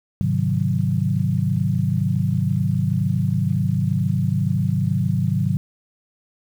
sine chord, Ab dominant seventh, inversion none, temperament equal with one note detuned, 103.83 / 130.81 / 152.89 / 185 Hz, Ab2 / C3 / Eb3 / Gb3, 0 / 0 / -30 / 0 cents, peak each -23 dBFS, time 0.21-5.57 s, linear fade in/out 0 ms, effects 8-bit

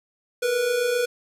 square tone pair together, 461.8 / 489.3 Hz, A#4 / B4, -16 / -16 cents, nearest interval minor second, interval 100 cents, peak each -30 / -22 dBFS, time 0.42-1.06 s, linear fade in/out 10 ms, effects resampled to 32000 Hz + 9-bit

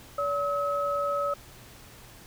sine tone pair together, 572 / 1284.1 Hz, D5 / E6, -46 / -46 cents, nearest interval octave + major second, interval 1400 cents, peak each -28 dBFS, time 0.18-1.34 s, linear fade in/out 5 ms, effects added 119 Hz sine -57 dBFS peak until 2.26 s + pink hiss -50 dBFS RMS until 2.26 s

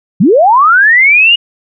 sine linear sweep, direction up, 146.7 to 2903 Hz, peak -3 dBFS, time 0.2-1.36 s, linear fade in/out 10 ms, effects none

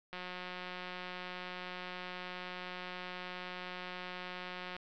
click train, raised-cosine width 0.3 ms, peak -27 dBFS, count 840, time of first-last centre 0.13-4.765 s, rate 181 Hz, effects low-pass 5000 Hz 12 dB/octave

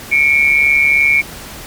sine tone pair together, 2206 / 2349 Hz, C#7 / D7, -9 / 0 cents, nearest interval minor second, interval 109 cents, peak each -11 dBFS, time 0.11-1.22 s, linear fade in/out 20 ms, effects pink hiss -31 dBFS RMS until 1.66 s + MP3 96 kbps

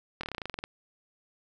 slowing click train, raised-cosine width 0.3 ms, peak -19 dBFS, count 13, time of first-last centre 0.21-0.639 s, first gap 24 ms, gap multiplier 1.07, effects none

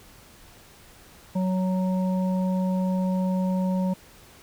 harmonic tone, 185.7 Hz, F#3, 7 cents sharp, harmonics 1 / 3 / 5, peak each -22 / -32 / -36 dBFS, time 1.35-3.94 s, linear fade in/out 10 ms, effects pink hiss -51 dBFS RMS until 4.42 s

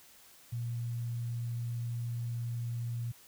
sine tone, 118.4 Hz, A#2, 27 cents sharp, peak -33 dBFS, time 0.52-3.12 s, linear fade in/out 10 ms, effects white hiss -58 dBFS RMS until 3.27 s

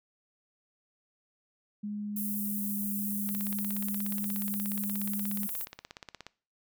sine tone with pitch glide, 207.7 to 203.5 Hz, G#3 to G#3, 0 to -35 cents, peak -33 dBFS, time 1.83-5.47 s, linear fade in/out 10 ms, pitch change -35 cents, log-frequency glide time 2-2.93 s
pink high-pass noise, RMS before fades -36 dBFS, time 2.16-5.65 s, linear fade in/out 5 ms, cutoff 12000 Hz, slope 24 dB/octave
click train, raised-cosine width 0.2 ms, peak -25 dBFS, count 51, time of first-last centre 3.29-6.266 s, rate 16.8 Hz
effects noise-tail reverb RT60 0.4 s tail -21 dB re dry

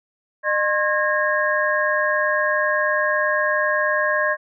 sine tone cluster, 608 / 1072 / 1645 / 1837 Hz, D#5 / C6 / G#6 / A#6, -40 / +42 / -17 / -26 cents, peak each -22 / -24 / -21 / -26 dBFS, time 0.43-4.37 s, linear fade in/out 50 ms, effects none

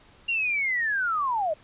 sine linear sweep, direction down, 2803 to 587.3 Hz, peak -23 dBFS, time 0.28-1.54 s, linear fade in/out 10 ms, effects pink hiss -55 dBFS RMS until 1.63 s + resampled to 8000 Hz

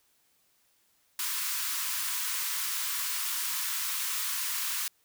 white high-pass noise, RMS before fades -32 dBFS, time 1.19-4.88 s, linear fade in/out 2 ms, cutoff 930 Hz, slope 96 dB/octave, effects white hiss -69 dBFS RMS until 5.04 s

